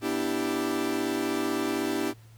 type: chord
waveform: 40% pulse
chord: E minor seventh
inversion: second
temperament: equal with one note detuned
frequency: 243.8 / 293.7 / 329.6 / 392 Hz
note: B3 / D4 / E4 / G4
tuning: -22 / 0 / 0 / 0 cents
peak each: -34 / -30 / -31 / -31 dBFS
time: 0.01-2.14 s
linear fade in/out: 50 ms
effects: added 112 Hz sine -49 dBFS peak until 2.37 s + pink hiss -60 dBFS RMS until 2.37 s